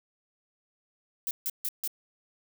violet noise bursts, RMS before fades -31 dBFS, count 4, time 1.27-1.876 s, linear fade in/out 0 ms, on 39 ms, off 150 ms, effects none

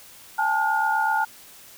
sine tone cluster, 808 / 876 / 1432 Hz, G#5 / A5 / F6, -48 / -8 / +43 cents, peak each -27 / -22 / -24 dBFS, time 0.38-1.25 s, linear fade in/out 10 ms, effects white hiss -47 dBFS RMS until 1.77 s

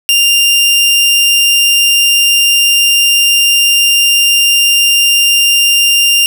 sawtooth tone, 2794 Hz, F7, in tune, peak -3 dBFS, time 0.09-6.26 s, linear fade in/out 0 ms, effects none

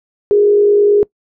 sine tone with frequency modulation, 411.8 Hz, G#4, 15 cents flat, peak -7 dBFS, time 0.31-1.03 s, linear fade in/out 0 ms, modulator 49.3 Hz, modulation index 0.42, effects noise-tail reverb RT60 0.1 s tail -23 dB re dry

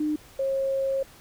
sine tone pair in turn, 303.2 / 540.2 Hz, D#4 / C#5, -45 / -45 cents, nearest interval minor seventh, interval 1000 cents, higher second, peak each -23 dBFS, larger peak neither, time 0-0.16 / 0.39-1.03 s, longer second, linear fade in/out 5 ms, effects pink hiss -51 dBFS RMS until 1.2 s

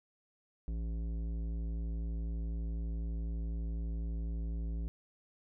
triangle tone with tanh clipping, 56 Hz, A1, 31 cents sharp, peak -36 dBFS, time 0.68-4.88 s, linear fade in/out 0 ms, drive 17 dB, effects none

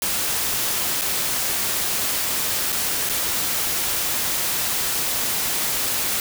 white noise with dropouts, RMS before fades -23 dBFS, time 0.02-6.2 s, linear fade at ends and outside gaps 1 ms, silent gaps 1.012-1.018 / 2.722-2.726 / 3.091-3.096 s, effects none

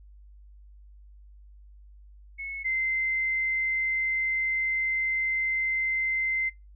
sine tone pair in turn, 2194 / 2075 Hz, C#7 / C7, -18 / -15 cents, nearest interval minor second, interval 97 cents, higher first, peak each -33 / -25 dBFS, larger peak second, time 2.38-2.64 / 2.64-6.5 s, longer second, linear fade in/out 20 ms, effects noise-tail reverb RT60 0.2 s tail -24 dB re dry + added 50 Hz sine -48 dBFS peak until 6.75 s

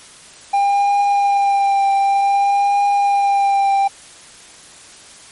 triangle tone with vibrato, 799 Hz, G5, 33 cents sharp, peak -10 dBFS, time 0.53-3.88 s, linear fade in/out 10 ms, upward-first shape triangle, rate 0.54 Hz, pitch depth 22 cents each way, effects white hiss -41 dBFS RMS until 5.31 s + MP3 48 kbps

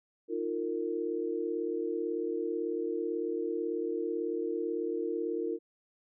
sine chord, Eb suspended second, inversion none, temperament equal with one note detuned, 311.1 / 349.2 / 457.6 Hz, Eb4 / F4 / Bb4, 0 / 0 / -32 cents, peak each -37 / -34 / -34 dBFS, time 0.28-5.59 s, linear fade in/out 50 ms, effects none

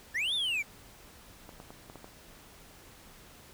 triangle linear two-way sweep, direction up then down, 1661.2 to 3670 to 2204 Hz, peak -27 dBFS, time 0.14-0.63 s, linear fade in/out 20 ms, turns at 0.34 s
clicks, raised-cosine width 1 ms, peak -32 dBFS, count 6, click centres 1.492 / 1.601 / 1.705 / 1.899 / 1.957 / 2.044 s
effects pink hiss -54 dBFS RMS until 3.53 s

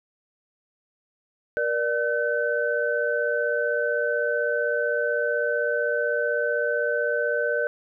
sine tone cluster, 474.2 / 590 / 1523 Hz, A#4 / D5 / F#6, +30 / +8 / +50 cents, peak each -26 dBFS, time 1.57-7.67 s, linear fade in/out 0 ms, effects none

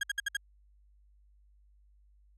35% pulse tone bursts, 1628 Hz, G#6, 35 cents flat, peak -27 dBFS, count 5, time 0.01-0.369 s, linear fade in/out 5 ms, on 23 ms, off 61 ms, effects added 50 Hz sine -60 dBFS peak until 2.37 s + low-pass 10000 Hz 12 dB/octave

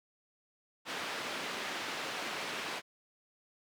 white band-pass noise, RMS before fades -39 dBFS, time 0.85-2.82 s, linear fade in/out 50 ms, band 210 to 2900 Hz, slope 12 dB/octave, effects none

